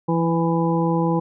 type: harmonic tone with a mistuned harmonic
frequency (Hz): 165.8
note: E3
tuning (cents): +10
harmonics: 1 / 2 / 3 / 5 / 6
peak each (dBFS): -20 / -23 / -25 / -27 / -28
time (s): 0.08-1.2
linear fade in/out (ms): 10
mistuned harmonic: 1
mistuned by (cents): +23
effects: none